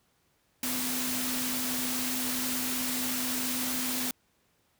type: tone in noise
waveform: sine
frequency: 252.3 Hz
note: B3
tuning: 37 cents sharp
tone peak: -35 dBFS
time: 0.63-4.11 s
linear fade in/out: 2 ms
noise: white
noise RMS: -32 dBFS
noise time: 0.63-4.11 s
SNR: -6 dB
effects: pink hiss -70 dBFS RMS until 4.79 s + high-pass 60 Hz 12 dB/octave